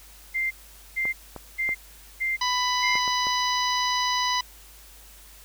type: tone bursts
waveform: sine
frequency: 2093 Hz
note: C7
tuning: in tune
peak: -23 dBFS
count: 5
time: 0.34-2.99 s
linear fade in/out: 20 ms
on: 170 ms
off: 450 ms
type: clicks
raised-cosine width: 1 ms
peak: -22 dBFS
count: 6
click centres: 1.054 / 1.363 / 1.691 / 2.955 / 3.078 / 3.269 s
type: harmonic tone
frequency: 994 Hz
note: B5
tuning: 11 cents sharp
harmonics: 1 / 2 / 3 / 4 / 5 / 6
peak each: -25 / -30 / -32 / -31 / -31 / -35 dBFS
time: 2.41-4.41 s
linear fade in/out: 5 ms
effects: added 50 Hz sine -50 dBFS peak until 5.44 s + white hiss -50 dBFS RMS until 5.44 s

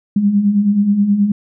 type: beating tone pair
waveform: sine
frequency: 196 / 205.4 Hz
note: G3 / G#3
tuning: 0 / -19 cents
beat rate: 9.4 Hz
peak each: -19 / -11 dBFS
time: 0.16-1.32 s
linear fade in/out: 5 ms
effects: none

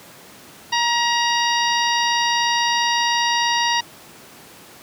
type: harmonic tone with a mistuned harmonic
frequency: 943 Hz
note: A#5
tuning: 20 cents sharp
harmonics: 1 / 2 / 3 / 4 / 5 / 6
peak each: -20 / -23 / -25 / -26 / -27 / -28 dBFS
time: 0.72-3.81 s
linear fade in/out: 10 ms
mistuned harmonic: 2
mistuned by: +20 cents
effects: pink hiss -43 dBFS RMS until 4.82 s + high-pass 150 Hz 12 dB/octave

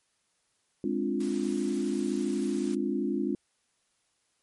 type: chord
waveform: sine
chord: D half-diminished seventh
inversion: second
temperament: equal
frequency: 207.7 / 261.6 / 293.7 / 349.2 Hz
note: Ab3 / C4 / D4 / F4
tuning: 0 / 0 / 0 / 0 cents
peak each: -32 dBFS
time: 0.84-3.35 s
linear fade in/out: 2 ms
type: noise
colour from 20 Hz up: white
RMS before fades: -46 dBFS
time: 1.2-2.75 s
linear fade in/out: 5 ms
effects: white hiss -73 dBFS RMS until 4.42 s + MP3 48 kbps

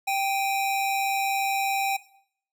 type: tone pair together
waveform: square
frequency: 784 / 2489 Hz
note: G5 / D#7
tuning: 0 / 0 cents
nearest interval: octave + minor sixth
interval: 2000 cents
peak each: -25 / -31 dBFS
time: 0.07-1.97 s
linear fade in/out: 10 ms
effects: noise-tail reverb RT60 0.6 s tail -17 dB re dry

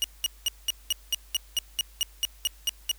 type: tone bursts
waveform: sawtooth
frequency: 2886 Hz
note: F#7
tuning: 44 cents flat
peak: -19 dBFS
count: 14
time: 0.02-2.914 s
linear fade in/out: 0 ms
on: 21 ms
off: 200 ms
effects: added 50 Hz sine -50 dBFS peak until 2.98 s + white hiss -57 dBFS RMS until 2.98 s

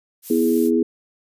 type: noise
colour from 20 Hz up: violet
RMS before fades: -32 dBFS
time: 0.22-0.71 s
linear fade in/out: 50 ms
type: chord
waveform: sine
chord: E major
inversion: second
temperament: equal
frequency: 246.9 / 329.6 / 415.3 Hz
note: B3 / E4 / G#4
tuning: 0 / 0 / 0 cents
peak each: -19 / -19 / -20 dBFS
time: 0.3-0.83 s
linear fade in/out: 5 ms
effects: resampled to 32000 Hz

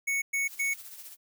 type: tone bursts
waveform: square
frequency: 2217 Hz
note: C#7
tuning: in tune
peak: -27 dBFS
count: 3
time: 0.07-0.74 s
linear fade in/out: 10 ms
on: 150 ms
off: 110 ms
type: noise with tremolo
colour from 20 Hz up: blue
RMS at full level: -43 dBFS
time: 0.45-1.17 s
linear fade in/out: 50 ms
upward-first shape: triangle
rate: 15 Hz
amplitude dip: 60%
effects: none

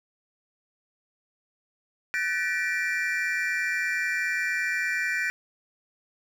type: tone cluster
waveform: triangle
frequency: 1507 / 1762 / 1931 / 2355 Hz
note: F#6 / A6 / B6 / D7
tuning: +31 / +2 / -39 / +4 cents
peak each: -29 dBFS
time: 2.14-5.3 s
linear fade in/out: 0 ms
effects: 9-bit

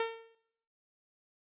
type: tone with exponential decay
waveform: sawtooth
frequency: 454.6 Hz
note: A#4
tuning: 43 cents flat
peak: -24 dBFS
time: 0-0.35 s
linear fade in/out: 2 ms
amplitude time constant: 75 ms
effects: noise-tail reverb RT60 0.7 s tail -18 dB re dry + resampled to 8000 Hz

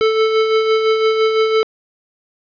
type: tone with tremolo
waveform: square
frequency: 440 Hz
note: A4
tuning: in tune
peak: -11 dBFS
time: 0.01-1.63 s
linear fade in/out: 0 ms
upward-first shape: sine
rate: 5.9 Hz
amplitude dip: 45%
effects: resampled to 11025 Hz + 7-bit

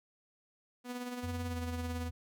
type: tone with tremolo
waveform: sawtooth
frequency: 246.5 Hz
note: B3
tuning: 3 cents flat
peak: -33 dBFS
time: 0.84-2.11 s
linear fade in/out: 50 ms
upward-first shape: sine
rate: 18 Hz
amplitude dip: 45%
type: tone with pitch glide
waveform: sine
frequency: 89.3 to 82.36 Hz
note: F2 to E2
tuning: +39 to -1 cents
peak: -37 dBFS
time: 1.23-2.11 s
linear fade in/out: 10 ms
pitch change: -140 cents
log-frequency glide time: 1.5-1.58 s
effects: none

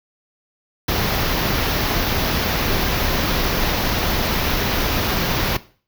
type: band-stop noise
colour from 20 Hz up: pink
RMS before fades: -20 dBFS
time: 0.88-5.57 s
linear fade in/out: 5 ms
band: 6000 to 12000 Hz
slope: 48 dB/octave
effects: noise-tail reverb RT60 0.4 s tail -17 dB re dry

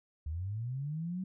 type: linear sweep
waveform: sine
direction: up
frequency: 72 to 190.3 Hz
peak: -34 dBFS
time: 0.26-1.24 s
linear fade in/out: 5 ms
effects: none

